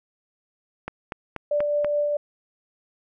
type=click train; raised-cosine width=0.5 ms; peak=-15 dBFS; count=5; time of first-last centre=0.88-1.846 s; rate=4.14 Hz
type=tone with tremolo; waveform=sine; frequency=587.3 Hz; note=D5; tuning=in tune; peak=-19 dBFS; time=1.51-2.17 s; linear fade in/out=5 ms; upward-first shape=triangle; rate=4.7 Hz; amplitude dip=30%
effects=none